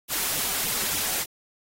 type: noise with flanger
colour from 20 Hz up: white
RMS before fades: -27 dBFS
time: 0.08-1.26 s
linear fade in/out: 50 ms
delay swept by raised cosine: 0.3 to 5.4 ms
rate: 3.4 Hz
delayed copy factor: +0.65
effects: AAC 48 kbps